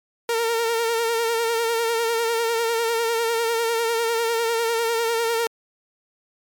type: tone with vibrato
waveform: sawtooth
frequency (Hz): 460.2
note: A#4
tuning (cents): -22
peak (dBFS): -16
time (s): 0.29-5.47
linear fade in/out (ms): 2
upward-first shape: sine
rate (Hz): 10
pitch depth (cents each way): 41
effects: MP3 96 kbps